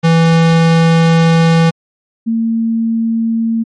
square / sine tone pair in turn, 164.81 / 227.1 Hz, E3 / A#3, 0 / -45 cents, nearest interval tritone, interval 555 cents, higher second, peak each -7 / -11 dBFS, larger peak first, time 0.03-1.71 / 2.26-3.64 s, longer first, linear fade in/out 20 ms, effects low-pass 5000 Hz 12 dB/octave + MP3 48 kbps

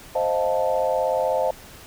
sine chord, F dominant seventh, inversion second, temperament equal, 523.3 / 622.3 / 698.5 / 880 Hz, C5 / Eb5 / F5 / A5, 0 / 0 / 0 / 0 cents, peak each -23 / -24 / -27 / -27 dBFS, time 0.15-1.51 s, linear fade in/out 5 ms, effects pink hiss -44 dBFS RMS until 1.86 s

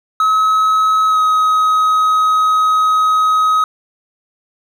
triangle tone with pitch glide, 1282 to 1265.8 Hz, E6 to D#6, -49 to +29 cents, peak -8 dBFS, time 0.2-3.64 s, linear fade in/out 2 ms, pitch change -22 cents, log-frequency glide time 1.08-1.19 s, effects none

